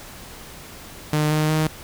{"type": "tone with pitch steps", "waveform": "sawtooth", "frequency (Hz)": [151.7, 153.82, 155.96], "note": ["D#3", "D#3", "D#3"], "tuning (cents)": [-44, -20, 4], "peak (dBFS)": -14, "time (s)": [1.13, 1.67], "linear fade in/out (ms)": 2, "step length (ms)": 180, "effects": ["pink hiss -40 dBFS RMS until 1.83 s"]}